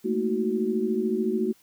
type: tone cluster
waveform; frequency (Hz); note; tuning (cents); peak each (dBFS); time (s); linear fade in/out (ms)
sine; 216.4 / 230.1 / 318.3 / 371.4; A3 / A#3 / D#4 / F#4; -29 / -22 / +39 / +7; -29 / -28 / -33 / -26; 0.04-1.53; 20
effects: white hiss -60 dBFS RMS until 1.62 s